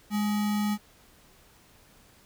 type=tone with sample-and-hold; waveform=sine; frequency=207.7 Hz; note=G#3; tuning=in tune; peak=-24 dBFS; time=0.1-0.78 s; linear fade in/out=50 ms; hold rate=1050 Hz; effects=pink hiss -58 dBFS RMS until 2.25 s